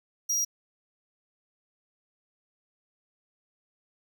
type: tone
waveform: 45% pulse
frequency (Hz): 5720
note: F8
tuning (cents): +41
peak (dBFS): -25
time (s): 0.29-0.45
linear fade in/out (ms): 10
effects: none